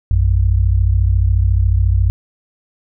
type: tone pair together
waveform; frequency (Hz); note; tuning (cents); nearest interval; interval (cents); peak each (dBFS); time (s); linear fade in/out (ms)
sine; 58.15 / 92.3; A#1 / F#2; -4 / -4; minor sixth; 800; -13; 0.11-2.1; 0
effects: none